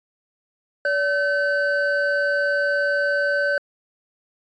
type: tone pair together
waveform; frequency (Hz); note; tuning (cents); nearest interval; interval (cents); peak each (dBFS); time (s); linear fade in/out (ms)
triangle; 573.1 / 1530; D5 / G6; -42 / -42; octave + perfect fourth; 1700; -20 / -19; 0.85-3.58; 2
effects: resampled to 16000 Hz